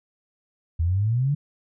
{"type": "exponential sweep", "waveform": "sine", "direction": "up", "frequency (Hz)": [79.1, 149.6], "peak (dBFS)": -19, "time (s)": [0.79, 1.35], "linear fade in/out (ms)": 10, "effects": []}